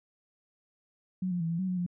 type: tone with pitch steps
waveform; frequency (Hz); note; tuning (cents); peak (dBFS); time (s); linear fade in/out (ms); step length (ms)
sine; 185 / 176.8 / 164.6 / 168 / 187.8 / 182.5 / 176.5; F#3 / F3 / E3 / E3 / F#3 / F#3 / F3; 0 / +22 / -2 / +33 / +26 / -24 / +19; -28; 1.22-1.864; 5; 92
effects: none